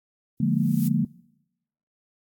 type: noise with exponential growth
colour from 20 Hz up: violet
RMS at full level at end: -33 dBFS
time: 0.37-0.88 s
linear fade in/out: 5 ms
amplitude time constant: 110 ms
type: chord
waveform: sine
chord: Bb dominant seventh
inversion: first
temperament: just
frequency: 145.68 / 174.81 / 209.8 / 233.1 Hz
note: D3 / F3 / Ab3 / Bb3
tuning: -14 / +2 / +18 / 0 cents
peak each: -25 dBFS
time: 0.4-1.05 s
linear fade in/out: 5 ms
effects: noise-tail reverb RT60 0.9 s tail -23 dB re dry + AAC 64 kbps